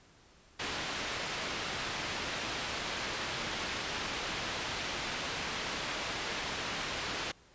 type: low-pass noise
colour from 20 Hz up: white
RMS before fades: -37 dBFS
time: 0.59-7.32 s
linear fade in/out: 10 ms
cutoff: 3500 Hz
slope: 12 dB/octave
effects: pink hiss -61 dBFS RMS until 7.54 s + resampled to 16000 Hz